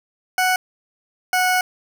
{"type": "tone pair in turn", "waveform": "20% pulse", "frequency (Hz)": [740, 735.3], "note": ["F#5", "F#5"], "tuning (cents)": [0, -11], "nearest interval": "unison", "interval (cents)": 11, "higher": "first", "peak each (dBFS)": -11, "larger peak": "neither", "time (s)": [[0.38, 0.56], [1.33, 1.61]], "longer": "second", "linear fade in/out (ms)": 2, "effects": []}